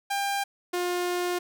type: tone pair in turn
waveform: sawtooth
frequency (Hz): 798 / 355.5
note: G5 / F4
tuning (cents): +31 / +31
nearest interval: octave + major second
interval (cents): 1400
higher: first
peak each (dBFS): -22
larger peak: neither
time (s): 0.1-0.44 / 0.73-1.39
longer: second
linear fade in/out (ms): 10
effects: none